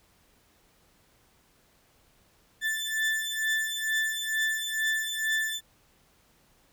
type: beating tone pair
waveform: 35% pulse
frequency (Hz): 1760 / 1762.2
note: A6 / A6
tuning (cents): 0 / +2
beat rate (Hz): 2.2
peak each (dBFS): -28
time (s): 2.61-5.61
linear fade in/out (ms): 50
effects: pink hiss -64 dBFS RMS until 6.72 s